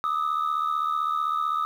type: tone pair together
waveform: sine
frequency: 1205 / 1280.7 Hz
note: D6 / D#6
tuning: +44 / +50 cents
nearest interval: minor second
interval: 106 cents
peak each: -24 dBFS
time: 0.04-1.65 s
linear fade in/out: 0 ms
effects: tanh soft clip ceiling -20 dBFS + 9-bit